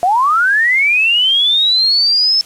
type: linear sweep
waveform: sine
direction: up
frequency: 681 to 5300 Hz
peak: -9 dBFS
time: 0.03-2.41 s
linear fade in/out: 0 ms
effects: white hiss -39 dBFS RMS until 2.45 s + low-pass 10000 Hz 12 dB/octave